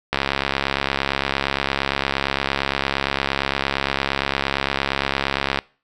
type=click train; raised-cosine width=0.3 ms; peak=-3 dBFS; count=376; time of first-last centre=0.13-5.589 s; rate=68.7 Hz; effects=noise-tail reverb RT60 0.4 s tail -23 dB re dry